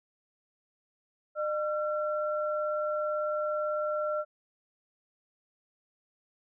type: tone pair together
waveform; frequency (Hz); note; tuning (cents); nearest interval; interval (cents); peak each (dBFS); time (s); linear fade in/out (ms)
sine; 605.4 / 1359; D#5 / F6; -48 / -48; octave + major second; 1400; -29 / -34; 1.35-4.25; 50
effects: none